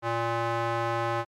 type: tone with band-pass filter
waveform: square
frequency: 116.4 Hz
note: A#2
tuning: 2 cents flat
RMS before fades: -28 dBFS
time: 0.02-1.25 s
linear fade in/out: 50 ms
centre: 980 Hz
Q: 1.2
effects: MP3 96 kbps